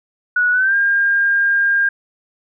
sine tone with pitch glide, 1466 to 1607.9 Hz, F#6 to G6, -16 to +44 cents, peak -12 dBFS, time 0.36-1.89 s, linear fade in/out 5 ms, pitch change +160 cents, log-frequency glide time 0.52-0.75 s, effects none

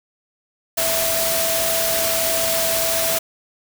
sine tone in noise, 659.3 Hz, E5, in tune, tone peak -23 dBFS, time 0.77-3.19 s, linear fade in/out 10 ms, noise white, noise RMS -21 dBFS, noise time 0.77-3.19 s, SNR -5 dB, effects none

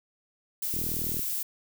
violet noise, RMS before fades -31 dBFS, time 0.62-1.43 s, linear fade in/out 5 ms
click train, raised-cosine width 3 ms, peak -24 dBFS, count 19, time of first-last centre 0.74-1.193 s, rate 39.7 Hz
effects none

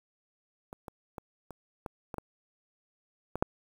clicks, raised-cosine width 1 ms, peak -28 / -27 / -25 / -29 / -23 / -24 / -21 / -19 / -10 dBFS, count 9, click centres 0.729 / 0.882 / 1.182 / 1.507 / 1.862 / 2.142 / 2.183 / 3.356 / 3.425 s, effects 8-bit

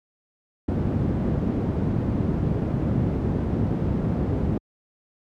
white low-pass noise, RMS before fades -23 dBFS, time 0.68-4.58 s, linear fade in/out 5 ms, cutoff 210 Hz, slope 12 dB/octave, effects high-pass 60 Hz 12 dB/octave

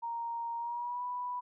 sine tone with pitch glide, 932.3 to 986 Hz, A#5 to B5, 0 to -3 cents, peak -34 dBFS, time 0.02-1.41 s, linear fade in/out 20 ms, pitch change +97 cents, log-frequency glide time 0.57-1.03 s, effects none

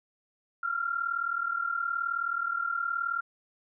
sine tone pair together, 1357.9 / 1396.9 Hz, F6 / F6, -49 / 0 cents, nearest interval unison, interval 49 cents, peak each -32 / -30 dBFS, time 0.63-3.21 s, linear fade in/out 5 ms, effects none

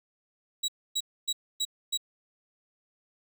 30% pulse tone bursts, 3875 Hz, B7, 34 cents flat, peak -24 dBFS, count 5, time 0.63-1.975 s, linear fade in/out 10 ms, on 53 ms, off 270 ms, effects none

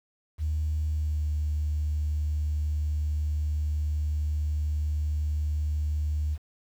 sine tone with pitch glide, 77 to 75.46 Hz, D#2 to D2, -17 to +48 cents, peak -24 dBFS, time 0.38-6.38 s, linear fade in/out 50 ms, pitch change -35 cents, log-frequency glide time 0.9-1.25 s, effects tanh soft clip ceiling -20 dBFS + 9-bit

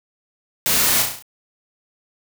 white noise with echo, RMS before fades -19 dBFS, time 0.66-1.02 s, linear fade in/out 0 ms, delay 34 ms, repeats 6, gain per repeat -4 dB, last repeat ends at 1.224 s, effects none

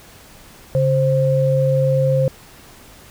sine tone pair together, 139.32 / 526 Hz, C#3 / C5, +9 / +9 cents, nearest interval octave + major seventh, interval 2300 cents, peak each -16 dBFS, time 0.75-2.28 s, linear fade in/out 0 ms, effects pink hiss -44 dBFS RMS until 3.1 s

